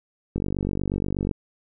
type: click train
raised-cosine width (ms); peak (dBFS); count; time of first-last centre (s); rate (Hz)
3; -13; 47; 0.36-1.312; 48.3
effects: none